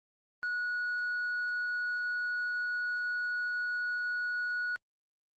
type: tone with tanh clipping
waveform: sine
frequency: 1461 Hz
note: F#6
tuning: 22 cents flat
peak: -31 dBFS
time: 0.43-4.76 s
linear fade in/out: 0 ms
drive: 1 dB
effects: Opus 24 kbps